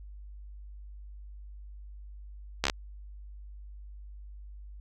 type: slowing click train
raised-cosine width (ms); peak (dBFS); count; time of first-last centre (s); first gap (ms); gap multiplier
0.2; -8; 5; 2.64-2.699; 14; 1.03
effects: added 50 Hz sine -43 dBFS peak until 4.8 s